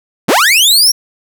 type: linear sweep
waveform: sawtooth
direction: up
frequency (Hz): 118.8 to 5710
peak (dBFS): -3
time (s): 0.28-0.92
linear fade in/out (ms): 10
effects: none